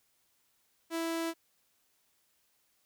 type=tone; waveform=sawtooth; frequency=330 Hz; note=E4; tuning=2 cents sharp; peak=-28 dBFS; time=0.9-1.34 s; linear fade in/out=50 ms; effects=white hiss -73 dBFS RMS until 2.85 s